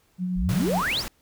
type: tone with tremolo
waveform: sine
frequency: 181.8 Hz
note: F#3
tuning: 30 cents flat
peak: -23 dBFS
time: 0.18-0.83 s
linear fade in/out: 50 ms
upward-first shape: sine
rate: 7.4 Hz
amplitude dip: 25%
type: exponential sweep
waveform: sine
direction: up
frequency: 33.36 to 6310 Hz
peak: -23 dBFS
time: 0.35-1.04 s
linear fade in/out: 50 ms
type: noise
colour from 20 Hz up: pink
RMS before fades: -34 dBFS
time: 0.49-1.08 s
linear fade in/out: 0 ms
effects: pink hiss -64 dBFS RMS until 1.21 s